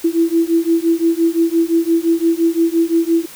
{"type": "beating tone pair", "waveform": "sine", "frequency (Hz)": [329.6, 335.4], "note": ["E4", "E4"], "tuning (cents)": [0, 30], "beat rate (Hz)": 5.8, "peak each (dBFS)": [-15, -15], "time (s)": [0.04, 3.26], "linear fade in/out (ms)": 10, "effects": ["white hiss -37 dBFS RMS until 3.35 s"]}